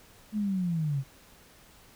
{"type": "linear sweep", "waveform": "sine", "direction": "down", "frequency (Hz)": [217.4, 130.81], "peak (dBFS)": -26, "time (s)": [0.32, 1.04], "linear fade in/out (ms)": 50, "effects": ["pink hiss -56 dBFS RMS until 1.95 s"]}